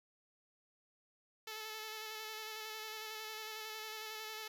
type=tone with vibrato; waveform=5% pulse; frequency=435.3 Hz; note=A4; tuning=19 cents flat; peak=-32 dBFS; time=1.47-4.48 s; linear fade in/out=5 ms; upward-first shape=square; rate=11 Hz; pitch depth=18 cents each way; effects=none